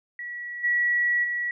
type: tone with level steps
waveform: sine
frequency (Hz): 1932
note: B6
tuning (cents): -39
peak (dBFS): -32 / -20 / -25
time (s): 0.19-1.51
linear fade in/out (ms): 2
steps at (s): 0.63 / 1.23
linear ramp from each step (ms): 20
effects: none